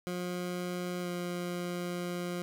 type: tone with pitch glide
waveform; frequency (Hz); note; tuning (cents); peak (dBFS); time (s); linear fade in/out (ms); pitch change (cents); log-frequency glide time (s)
20% pulse; 178.5 to 176.45; F3 to F3; +38 to +18; -29; 0.07-2.42; 0; -20; 1.01-1.08
effects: none